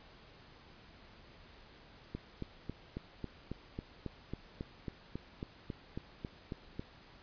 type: click train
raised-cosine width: 3 ms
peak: -26 dBFS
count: 18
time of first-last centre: 2.15-6.795 s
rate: 3.66 Hz
effects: pink hiss -58 dBFS RMS until 7.22 s + resampled to 11025 Hz